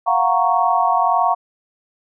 sine chord, Gb major seventh, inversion third, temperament equal, 698.5 / 740 / 932.3 / 1108.7 Hz, F5 / Gb5 / Bb5 / Db6, 0 / 0 / 0 / 0 cents, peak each -19 dBFS, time 0.06-1.35 s, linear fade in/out 20 ms, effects none

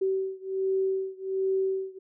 sine beating tone pair, 382.2 / 383.5 Hz, G4 / G4, -44 / -38 cents, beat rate 1.3 Hz, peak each -28 / -29 dBFS, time 0.01-1.99 s, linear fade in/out 10 ms, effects none

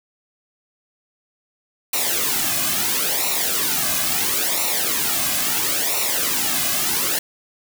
white noise with flanger, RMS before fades -21 dBFS, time 1.93-7.19 s, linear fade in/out 5 ms, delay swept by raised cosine 0.61 to 2.21 ms, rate 0.74 Hz, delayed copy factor -0.75, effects none

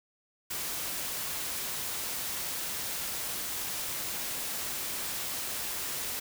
white noise, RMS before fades -35 dBFS, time 0.5-6.2 s, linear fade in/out 10 ms, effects none

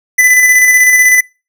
square tone with tremolo, 2002 Hz, B6, 23 cents sharp, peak -4 dBFS, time 0.18-1.21 s, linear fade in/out 10 ms, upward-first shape square, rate 16 Hz, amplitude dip 30%, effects noise-tail reverb RT60 0.3 s tail -26 dB re dry

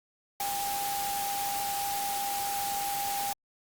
sine tone in noise, 802 Hz, G5, 39 cents sharp, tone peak -31 dBFS, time 0.4-3.33 s, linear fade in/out 2 ms, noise white, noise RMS -35 dBFS, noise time 0.4-3.33 s, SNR +1 dB, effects Opus 48 kbps

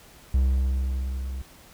triangle tone with level ramp, 65.41 Hz, C2, in tune, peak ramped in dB -15 to -28 dBFS, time 0.34-1.42 s, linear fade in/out 5 ms, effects pink hiss -51 dBFS RMS until 1.73 s

